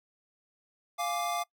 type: chord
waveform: square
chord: D diminished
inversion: first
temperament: equal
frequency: 698.5 / 830.6 / 1174.7 Hz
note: F5 / Ab5 / D6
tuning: 0 / 0 / 0 cents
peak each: -33 / -39 / -35 dBFS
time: 0.98-1.44 s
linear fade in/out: 20 ms
effects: noise-tail reverb RT60 0.1 s tail -22 dB re dry